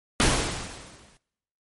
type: noise with exponential decay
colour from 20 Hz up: pink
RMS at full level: -18 dBFS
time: 0.2-1.17 s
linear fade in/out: 0 ms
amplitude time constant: 210 ms
effects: noise-tail reverb RT60 0.9 s tail -23 dB re dry + MP3 48 kbps